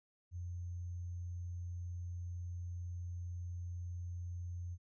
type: tone with sample-and-hold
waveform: sine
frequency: 87.8 Hz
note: F2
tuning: 10 cents sharp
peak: -40 dBFS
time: 0.31-4.78 s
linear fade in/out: 50 ms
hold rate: 6300 Hz
effects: resampled to 16000 Hz